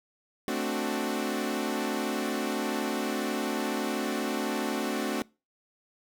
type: chord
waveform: sawtooth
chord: D dominant seventh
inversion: second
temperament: equal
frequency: 220 / 261.6 / 293.7 / 370 Hz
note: A3 / C4 / D4 / F#4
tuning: 0 / 0 / 0 / 0 cents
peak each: -30 dBFS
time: 0.48-5.22 s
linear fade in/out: 0 ms
effects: noise-tail reverb RT60 0.3 s tail -24 dB re dry